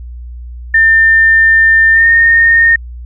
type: tone with pitch glide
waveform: sine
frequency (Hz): 1800 to 1835.7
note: A6 to A#6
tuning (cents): +39 to -27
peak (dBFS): -4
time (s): 0.74-2.76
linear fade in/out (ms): 5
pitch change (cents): +34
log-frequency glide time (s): 1.93-2.08
effects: added 60 Hz sine -24 dBFS peak until 3.05 s